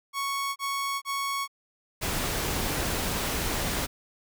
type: tone bursts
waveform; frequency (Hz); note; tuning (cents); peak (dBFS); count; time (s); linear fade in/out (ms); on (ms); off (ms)
sawtooth; 1108.7; C#6; 0; -24; 3; 0.13-1.478; 50; 430; 29
type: noise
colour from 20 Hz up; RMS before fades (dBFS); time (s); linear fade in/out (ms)
pink; -29; 2.01-3.87; 20
effects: none